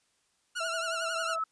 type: tone with vibrato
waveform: sawtooth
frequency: 1396.9 Hz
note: F6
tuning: in tune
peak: -28 dBFS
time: 0.55-1.36 s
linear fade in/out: 20 ms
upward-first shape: triangle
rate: 11 Hz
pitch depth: 100 cents each way
type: tone with tremolo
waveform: sine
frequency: 656 Hz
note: E5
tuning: 9 cents flat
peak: -34 dBFS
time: 0.6-1.39 s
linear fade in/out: 10 ms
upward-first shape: square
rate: 7.2 Hz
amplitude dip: 35%
type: tone with exponential growth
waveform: sine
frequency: 1300 Hz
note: E6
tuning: 24 cents flat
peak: -27 dBFS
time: 0.65-1.44 s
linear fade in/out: 5 ms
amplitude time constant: 170 ms
effects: white hiss -72 dBFS RMS until 1.51 s + resampled to 22050 Hz